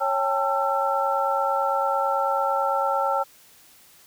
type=tone cluster; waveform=sine; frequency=552 / 796 / 885 / 1342 Hz; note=C#5 / G5 / A5 / E6; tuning=-7 / +26 / +10 / +31 cents; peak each=-26 dBFS; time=0-3.24 s; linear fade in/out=20 ms; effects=white hiss -53 dBFS RMS until 4.06 s